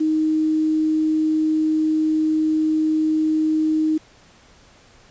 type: tone with quantisation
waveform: sine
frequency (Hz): 312.4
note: D#4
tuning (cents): +7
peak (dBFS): -16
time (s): 0-3.98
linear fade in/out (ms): 10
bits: 7
effects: pink hiss -51 dBFS RMS until 5.1 s + resampled to 16000 Hz